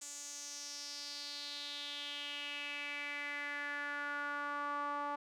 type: tone with band-pass filter sweep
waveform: sawtooth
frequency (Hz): 289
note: D4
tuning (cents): -28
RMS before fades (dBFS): -42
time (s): 0.01-5.16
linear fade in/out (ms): 10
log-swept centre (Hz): 7300 to 1000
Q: 4.5
effects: none